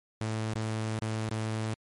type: tone with dropouts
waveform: sawtooth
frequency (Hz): 110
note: A2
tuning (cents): 0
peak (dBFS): -26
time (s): 0.21-1.74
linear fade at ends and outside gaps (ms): 0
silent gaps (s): 0.538-0.556 / 0.99-1.02 / 1.292-1.313
effects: MP3 48 kbps